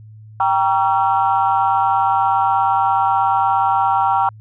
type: chord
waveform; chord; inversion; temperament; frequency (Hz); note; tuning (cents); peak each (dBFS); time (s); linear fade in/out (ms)
sine; G diminished seventh; none; just; 784 / 940.8 / 1128.9 / 1354.7; G5 / Bb5 / Db6 / Fb6; 0 / +16 / +31 / +47; -16 / -17 / -22 / -21; 0.4-4.29; 2
effects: tanh soft clip ceiling -4 dBFS + added 108 Hz sine -37 dBFS peak until 4.4 s